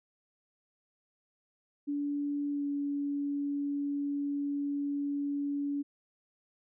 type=tone with pitch glide; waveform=sine; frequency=287.8 to 285 Hz; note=D4 to C#4; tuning=-35 to +48 cents; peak=-30 dBFS; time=1.87-5.83 s; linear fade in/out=20 ms; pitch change=-17 cents; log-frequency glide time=2.51-2.65 s; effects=none